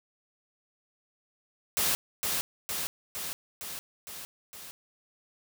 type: noise with echo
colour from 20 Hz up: white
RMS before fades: -27 dBFS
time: 1.77-1.95 s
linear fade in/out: 0 ms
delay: 460 ms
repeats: 6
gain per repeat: -3 dB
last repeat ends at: 4.71 s
effects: none